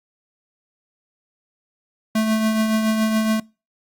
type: tone with tremolo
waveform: square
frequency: 219.1 Hz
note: A3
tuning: 7 cents flat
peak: -16 dBFS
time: 2.15-3.4 s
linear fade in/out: 5 ms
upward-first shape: triangle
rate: 7.1 Hz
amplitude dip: 45%
effects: noise-tail reverb RT60 0.3 s tail -24 dB re dry + Opus 48 kbps